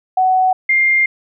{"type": "tone pair in turn", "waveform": "sine", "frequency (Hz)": [747, 2110], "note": ["F#5", "C7"], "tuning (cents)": [16, 14], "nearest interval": "octave + tritone", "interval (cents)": 1798, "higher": "second", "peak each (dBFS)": -10, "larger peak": "neither", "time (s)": [[0.17, 0.53], [0.69, 1.06]], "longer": "second", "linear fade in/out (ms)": 5, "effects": []}